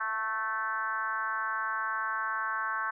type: tone with frequency modulation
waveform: sine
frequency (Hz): 1318.5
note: E6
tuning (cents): 0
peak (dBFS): -29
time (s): 0-2.91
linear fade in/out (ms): 10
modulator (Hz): 218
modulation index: 1.7
effects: none